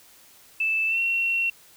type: tone with pitch glide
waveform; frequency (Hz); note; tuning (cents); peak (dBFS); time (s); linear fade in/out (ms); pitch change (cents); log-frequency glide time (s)
sine; 2637 to 2725; E7 to F7; 0 to -43; -21; 0.6-1.5; 5; +57; 0.87-0.99
effects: white hiss -53 dBFS RMS until 1.76 s